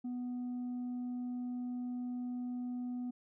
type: tone with tanh clipping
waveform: triangle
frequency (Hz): 246.9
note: B3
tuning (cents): 0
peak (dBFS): -37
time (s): 0.04-3.11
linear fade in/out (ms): 10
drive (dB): 7
effects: none